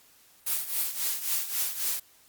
blue noise with tremolo, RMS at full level -26 dBFS, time 0.46-2 s, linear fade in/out 10 ms, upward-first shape triangle, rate 3.7 Hz, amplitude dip 80%, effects white hiss -59 dBFS RMS until 2.28 s + Opus 48 kbps

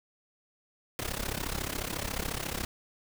pink noise with amplitude modulation, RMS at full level -31 dBFS, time 0.99-2.65 s, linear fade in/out 0 ms, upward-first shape sine, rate 34.1 Hz, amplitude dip 85%, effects none

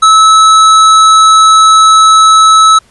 sine tone with hard clipping, 1300 Hz, E6, 24 cents flat, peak -3 dBFS, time 0.02-2.79 s, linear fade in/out 10 ms, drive 15 dB, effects pink hiss -46 dBFS RMS until 2.9 s + resampled to 24000 Hz

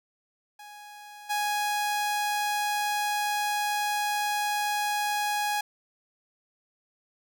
sawtooth tone with level steps, 830.6 Hz, G#5, in tune, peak -40 / -22 dBFS, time 0.59-5.61 s, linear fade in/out 5 ms, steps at 1.29 s, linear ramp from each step 20 ms, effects none

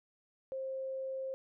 sine tone, 530 Hz, C5, 22 cents sharp, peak -36 dBFS, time 0.52-1.34 s, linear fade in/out 0 ms, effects none

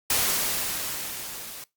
white noise with level ramp, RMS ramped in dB -22 to -40 dBFS, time 0.1-1.64 s, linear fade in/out 2 ms, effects noise-tail reverb RT60 0.2 s tail -22 dB re dry + Opus 48 kbps

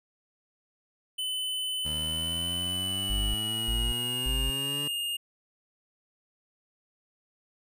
square tone with pitch glide, 3020 to 2834 Hz, F#7 to F7, +35 to +25 cents, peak -30 dBFS, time 1.18-5.17 s, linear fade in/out 10 ms, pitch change -110 cents, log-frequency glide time 2.53-4.35 s
20% pulse exponential sweep, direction up, 75 to 146.83 Hz, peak -31 dBFS, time 1.85-4.88 s, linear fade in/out 5 ms
sine tone bursts, 52.2 Hz, G#1, 10 cents sharp, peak -27 dBFS, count 3, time 3.1-4.5 s, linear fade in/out 0 ms, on 240 ms, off 340 ms
effects none

